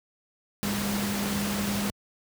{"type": "tone in noise", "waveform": "sine", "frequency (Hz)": 202.7, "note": "G#3", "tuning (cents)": -42, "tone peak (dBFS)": -28, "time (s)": [0.63, 1.9], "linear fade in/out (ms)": 0, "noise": "pink", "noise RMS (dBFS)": -31, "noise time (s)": [0.63, 1.9], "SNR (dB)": 0, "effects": ["high-pass 80 Hz 12 dB/octave"]}